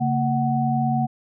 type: tone cluster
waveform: sine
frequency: 139.1 / 229.1 / 746 Hz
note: C#3 / A#3 / F#5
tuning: +6 / -30 / +14 cents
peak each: -23 dBFS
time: 0-1.07 s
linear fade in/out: 20 ms
effects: none